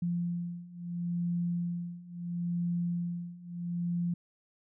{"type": "beating tone pair", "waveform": "sine", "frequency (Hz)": [172.9, 173.64], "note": ["F3", "F3"], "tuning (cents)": [-17, -10], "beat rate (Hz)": 0.74, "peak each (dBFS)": [-35, -33], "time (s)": [0.02, 4.14], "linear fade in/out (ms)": 5, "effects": []}